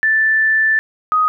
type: tone pair in turn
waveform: sine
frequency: 1762 / 1251.9 Hz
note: A6 / D#6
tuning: +2 / +10 cents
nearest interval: tritone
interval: 592 cents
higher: first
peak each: -11 dBFS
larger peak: neither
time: 0.03-0.79 / 1.12-1.28 s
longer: first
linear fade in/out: 0 ms
effects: none